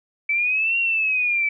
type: linear two-way sweep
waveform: sine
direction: up then down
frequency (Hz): 2300 to 2765 to 2300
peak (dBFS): -18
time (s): 0.29-1.49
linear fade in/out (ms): 5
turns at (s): 0.78
effects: none